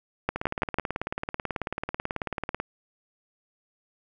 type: two click trains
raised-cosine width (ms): 0.5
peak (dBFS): -14 / -9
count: 42 / 4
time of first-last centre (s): 0.36-2.6 / 0.29-0.786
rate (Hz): 18.3 / 6.05
effects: none